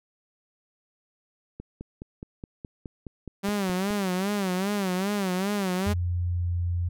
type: click train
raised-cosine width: 3 ms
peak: -24 dBFS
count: 12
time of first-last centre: 1.6-3.906 s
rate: 4.77 Hz
type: tone with vibrato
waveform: sawtooth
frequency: 193.6 Hz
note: G3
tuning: 21 cents flat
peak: -21 dBFS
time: 3.43-5.94 s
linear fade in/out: 20 ms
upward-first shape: sine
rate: 2.5 Hz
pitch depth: 120 cents each way
type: tone with pitch glide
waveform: sine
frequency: 88 to 87.24 Hz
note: F2 to F2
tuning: +14 to -1 cents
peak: -24 dBFS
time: 5.86-6.89 s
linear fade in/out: 10 ms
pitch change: -15 cents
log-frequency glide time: 6.29-6.52 s
effects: none